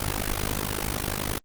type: noise with amplitude modulation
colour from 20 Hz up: pink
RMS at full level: -24 dBFS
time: 0-1.39 s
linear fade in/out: 5 ms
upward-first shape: sine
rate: 51.1 Hz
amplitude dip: 100%
effects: Opus 32 kbps